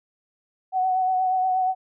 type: tone with vibrato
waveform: sine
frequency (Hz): 746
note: F#5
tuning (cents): +14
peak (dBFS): -19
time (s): 0.72-1.75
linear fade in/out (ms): 50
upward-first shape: triangle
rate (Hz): 8.4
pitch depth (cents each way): 29
effects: none